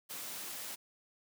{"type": "noise", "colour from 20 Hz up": "white", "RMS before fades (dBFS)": -43, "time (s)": [0.09, 0.76], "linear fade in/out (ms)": 20, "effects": ["high-pass 150 Hz 12 dB/octave"]}